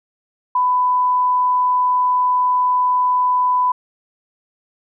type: tone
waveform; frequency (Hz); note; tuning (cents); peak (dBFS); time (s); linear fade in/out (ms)
sine; 998; B5; +18; -13; 0.55-3.72; 5
effects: none